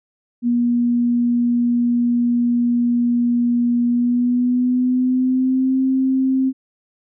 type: tone with pitch glide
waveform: sine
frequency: 240 to 263.2 Hz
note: B3 to C4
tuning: -49 to +10 cents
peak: -14 dBFS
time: 0.42-6.53 s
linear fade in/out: 50 ms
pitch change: +159 cents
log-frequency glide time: 3.86-5.81 s
effects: none